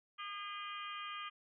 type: harmonic tone with a mistuned harmonic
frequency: 406.9 Hz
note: G#4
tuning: 35 cents flat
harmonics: 3 / 4 / 5 / 6 / 7 / 8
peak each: -44 / -54 / -52 / -51 / -53 / -50 dBFS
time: 0.18-1.3 s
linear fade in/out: 20 ms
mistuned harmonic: 8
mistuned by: -55 cents
effects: none